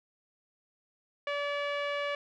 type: tone with low-pass filter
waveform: sawtooth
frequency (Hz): 575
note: D5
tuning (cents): -37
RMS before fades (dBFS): -33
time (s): 1.27-2.15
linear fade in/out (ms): 2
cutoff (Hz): 2600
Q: 2
effects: none